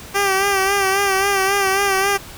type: tone with vibrato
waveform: 10% pulse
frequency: 392 Hz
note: G4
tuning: in tune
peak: -7 dBFS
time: 0.14-2.18 s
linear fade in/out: 20 ms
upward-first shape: sine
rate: 3.7 Hz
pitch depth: 49 cents each way
effects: pink hiss -37 dBFS RMS until 2.37 s